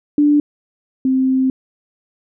sine tone pair in turn, 293.7 / 261.7 Hz, D4 / C4, 0 / 0 cents, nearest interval major second, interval 200 cents, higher first, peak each -9 / -12 dBFS, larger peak first, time 0.18-0.4 / 1.05-1.5 s, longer second, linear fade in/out 2 ms, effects none

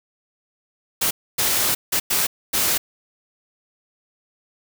white noise bursts at uneven times, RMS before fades -20 dBFS, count 5, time 1.01-1.11 / 1.38-1.75 / 1.92-2 / 2.1-2.27 / 2.53-2.78 s, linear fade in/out 10 ms, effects none

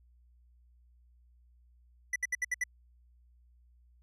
square tone bursts, 1975.5 Hz, B6, in tune, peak -29 dBFS, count 6, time 2.13-2.639 s, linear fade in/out 5 ms, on 29 ms, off 67 ms, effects added 60 Hz sine -60 dBFS peak until 4.02 s + low-pass 10000 Hz 12 dB/octave

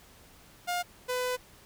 sawtooth tone pair in turn, 709 / 500.8 Hz, F5 / B4, +26 / +24 cents, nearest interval tritone, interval 602 cents, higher first, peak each -25 dBFS, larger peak neither, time 0.67-0.83 / 1.08-1.37 s, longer second, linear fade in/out 20 ms, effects pink hiss -56 dBFS RMS until 1.65 s

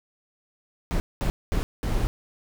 brown noise bursts at uneven times, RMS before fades -24 dBFS, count 4, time 0.91-1 / 1.21-1.3 / 1.52-1.63 / 1.83-2.07 s, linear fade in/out 0 ms, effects none

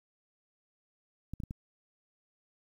clicks, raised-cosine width 5 ms, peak -26 dBFS, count 4, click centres 1.336 / 1.402 / 1.436 / 1.509 s, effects 10-bit

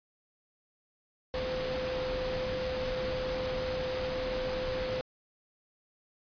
sine tone in noise, 513 Hz, C5, 34 cents flat, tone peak -32 dBFS, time 1.34-5.01 s, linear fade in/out 0 ms, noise pink, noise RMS -37 dBFS, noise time 1.34-5.01 s, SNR +2 dB, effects resampled to 11025 Hz

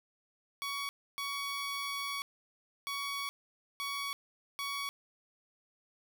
15% pulse tone bursts at uneven times, 1124 Hz, C#6, 24 cents sharp, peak -29 dBFS, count 5, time 0.62-0.89 / 1.18-2.22 / 2.87-3.29 / 3.8-4.13 / 4.59-4.89 s, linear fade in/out 0 ms, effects none

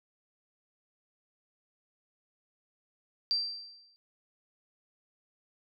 sine tone with exponential decay, 4699 Hz, D8, in tune, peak -24 dBFS, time 3.31-3.96 s, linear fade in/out 0 ms, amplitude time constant 140 ms, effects none

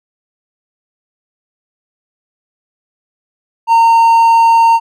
triangle tone, 917 Hz, A#5, 29 cents flat, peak -3 dBFS, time 3.67-4.8 s, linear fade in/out 50 ms, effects none

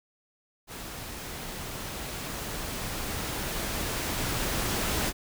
pink noise with level ramp, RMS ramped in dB -40 to -28 dBFS, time 0.67-5.13 s, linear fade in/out 50 ms, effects none

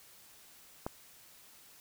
click, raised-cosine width 1 ms, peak -21 dBFS, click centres 0.865 s, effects white hiss -58 dBFS RMS until 1.8 s

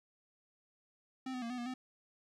square tone with pitch steps, 260.4 / 252.1 / 232.5 / 249.6 / 239.5 / 255.5 Hz, C4 / B3 / A#3 / B3 / A#3 / C4, -8 / +36 / -4 / +19 / +47 / -41 cents, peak -39 dBFS, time 1.26-1.74 s, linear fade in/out 5 ms, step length 80 ms, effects low-pass 6000 Hz 12 dB/octave + 13-bit

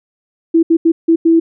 sine tone bursts at uneven times, 329.6 Hz, E4, in tune, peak -6 dBFS, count 5, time 0.54-0.63 / 0.7-0.77 / 0.85-0.92 / 1.08-1.16 / 1.25-1.4 s, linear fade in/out 10 ms, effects none

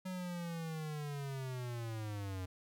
square linear sweep, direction down, 186.8 to 90.9 Hz, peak -40 dBFS, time 0.05-2.46 s, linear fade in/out 10 ms, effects none

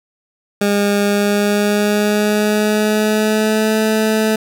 20% pulse tone with pitch glide, 203.3 to 217.9 Hz, G#3 to A3, -37 to -17 cents, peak -8 dBFS, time 0.61-4.36 s, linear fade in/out 5 ms, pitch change +120 cents, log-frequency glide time 1.05-3.77 s, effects none

